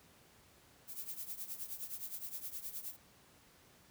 violet noise with tremolo, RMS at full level -41 dBFS, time 0.87-2.97 s, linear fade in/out 50 ms, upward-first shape triangle, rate 9.6 Hz, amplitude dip 85%, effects pink hiss -64 dBFS RMS until 3.9 s + high-pass 60 Hz 12 dB/octave

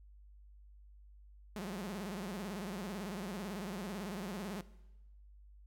sawtooth tone with vibrato, 194.1 Hz, G3, 17 cents flat, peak -36 dBFS, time 1.56-4.61 s, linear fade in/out 2 ms, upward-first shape sine, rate 18 Hz, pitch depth 200 cents each way, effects noise-tail reverb RT60 1.0 s tail -18 dB re dry + added 50 Hz sine -55 dBFS peak until 5.66 s

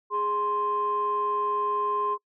sine tone pair together, 415.3 / 1046.5 Hz, G#4 / C6, 0 / 0 cents, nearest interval octave + major third, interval 1600 cents, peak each -30 / -24 dBFS, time 0.1-2.18 s, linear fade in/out 50 ms, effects noise-tail reverb RT60 0.1 s tail -26 dB re dry + tanh soft clip ceiling -17 dBFS

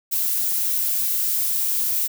violet noise, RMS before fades -22 dBFS, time 0.11-2.08 s, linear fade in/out 20 ms, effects none

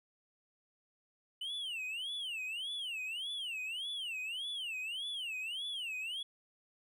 triangle tone with vibrato, 2937 Hz, F#7, 13 cents flat, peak -36 dBFS, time 1.41-6.23 s, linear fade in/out 5 ms, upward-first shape sine, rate 1.7 Hz, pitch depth 280 cents each way, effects none

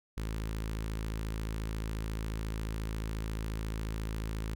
sawtooth tone with notch filter, 54.2 Hz, A1, 25 cents flat, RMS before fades -36 dBFS, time 0.17-4.55 s, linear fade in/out 5 ms, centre 700 Hz, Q 1.7, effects none

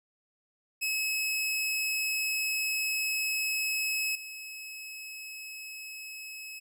sawtooth tone with level steps, 2575 Hz, E7, 41 cents flat, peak -25 / -37 dBFS, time 0.81-6.6 s, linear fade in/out 20 ms, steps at 4.15 s, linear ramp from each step 5 ms, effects none

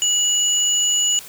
sine tone pair together, 2913 / 6928 Hz, F#7 / A8, -28 / -28 cents, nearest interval octave + minor third, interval 1500 cents, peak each -20 / -17 dBFS, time 0.02-1.19 s, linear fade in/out 0 ms, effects white hiss -39 dBFS RMS until 1.28 s

